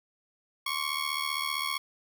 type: ring-modulated tone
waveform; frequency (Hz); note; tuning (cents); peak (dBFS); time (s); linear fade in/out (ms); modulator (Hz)
15% pulse; 1102; C#6; -11; -20; 0.66-1.78; 5; 37.7
effects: none